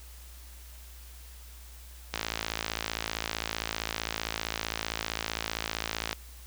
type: click train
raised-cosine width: 0.2 ms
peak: -12 dBFS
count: 222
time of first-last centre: 2.14-6.129 s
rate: 55.4 Hz
effects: added 60 Hz sine -46 dBFS peak until 6.46 s + white hiss -53 dBFS RMS until 6.46 s